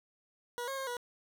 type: tone with pitch steps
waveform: 20% pulse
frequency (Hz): 483 / 541 / 535 / 485.4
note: B4 / C#5 / C5 / B4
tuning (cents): -39 / -42 / +38 / -30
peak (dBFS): -31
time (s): 0.58-0.968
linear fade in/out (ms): 0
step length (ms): 97
effects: none